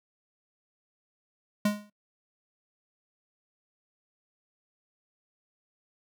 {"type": "tone with exponential decay", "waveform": "square", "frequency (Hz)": 207.7, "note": "G#3", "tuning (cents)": 0, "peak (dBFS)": -21, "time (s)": [1.65, 1.9], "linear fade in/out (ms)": 5, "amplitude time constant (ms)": 53, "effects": ["noise-tail reverb RT60 0.1 s tail -25 dB re dry"]}